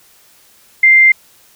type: tone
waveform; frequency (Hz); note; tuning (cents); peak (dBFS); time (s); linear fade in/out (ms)
sine; 2093; C7; 0; -4; 0.83-1.12; 5
effects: white hiss -48 dBFS RMS until 1.55 s